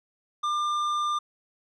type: tone with tanh clipping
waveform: triangle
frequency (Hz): 1197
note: D6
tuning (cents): +33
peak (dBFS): -26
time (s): 0.43-1.19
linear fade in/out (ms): 10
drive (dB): 14
effects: none